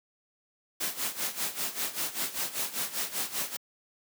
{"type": "noise with tremolo", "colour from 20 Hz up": "white", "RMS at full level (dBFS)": -30, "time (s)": [0.8, 3.57], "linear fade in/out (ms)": 10, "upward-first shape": "sine", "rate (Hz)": 5.1, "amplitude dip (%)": 80, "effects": ["high-pass 150 Hz 12 dB/octave"]}